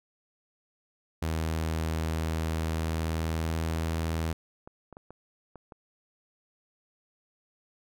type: tone with pitch glide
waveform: sawtooth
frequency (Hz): 80.3 to 81.19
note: E2 to E2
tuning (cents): -45 to -26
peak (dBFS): -24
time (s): 1.22-4.33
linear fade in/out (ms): 5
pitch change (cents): +19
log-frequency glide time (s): 2.75-3.64
type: clicks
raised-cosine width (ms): 1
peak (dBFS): -31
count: 10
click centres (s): 1.633 / 3.5 / 3.704 / 3.763 / 4.675 / 4.927 / 4.969 / 5.106 / 5.557 / 5.722
effects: none